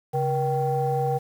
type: tone cluster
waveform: sine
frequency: 137.1 / 476.8 / 776 Hz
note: C#3 / A#4 / G5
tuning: -19 / +39 / -18 cents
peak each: -25 dBFS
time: 0.13-1.19 s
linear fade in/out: 20 ms
effects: tanh soft clip ceiling -14 dBFS + 8-bit